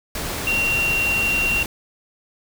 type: tone in noise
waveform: sine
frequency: 2751 Hz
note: F7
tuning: 27 cents flat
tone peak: -18 dBFS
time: 0.47-1.63 s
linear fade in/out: 2 ms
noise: pink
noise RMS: -27 dBFS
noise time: 0.15-1.66 s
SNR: +6 dB
effects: none